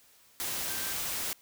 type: tone in noise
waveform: sine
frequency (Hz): 1568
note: G6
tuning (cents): 0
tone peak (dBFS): -43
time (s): 0.7-0.93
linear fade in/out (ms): 0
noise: white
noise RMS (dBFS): -34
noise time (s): 0.4-1.33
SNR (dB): -12
effects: white hiss -61 dBFS RMS until 1.41 s